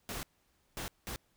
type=noise bursts at uneven times; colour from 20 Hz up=pink; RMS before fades=-40 dBFS; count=3; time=0.09-0.23 / 0.77-0.88 / 1.07-1.16 s; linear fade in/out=0 ms; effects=pink hiss -73 dBFS RMS until 1.36 s